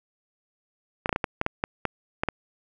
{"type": "clicks", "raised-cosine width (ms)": 0.5, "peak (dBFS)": -9, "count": 11, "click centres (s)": [1.059, 1.093, 1.128, 1.161, 1.242, 1.414, 1.464, 1.639, 1.853, 2.235, 2.287], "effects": []}